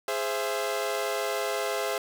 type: chord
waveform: sawtooth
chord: Ab augmented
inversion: none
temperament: equal with one note detuned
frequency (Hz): 415.3 / 523.3 / 669.2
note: Ab4 / C5 / E5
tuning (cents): 0 / 0 / +26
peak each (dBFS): -28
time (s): 0.08-1.98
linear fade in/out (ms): 2
effects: none